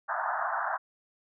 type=band-pass noise; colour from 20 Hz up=pink; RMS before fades=-31 dBFS; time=0.08-0.78 s; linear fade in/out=20 ms; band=650 to 1700 Hz; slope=96 dB/octave; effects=none